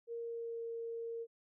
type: tone with pitch glide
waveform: sine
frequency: 466.2 to 461.1 Hz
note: A#4 to A#4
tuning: 0 to -19 cents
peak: -39 dBFS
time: 0.07-1.27 s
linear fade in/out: 50 ms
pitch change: -19 cents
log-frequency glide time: 0.18-0.63 s
effects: none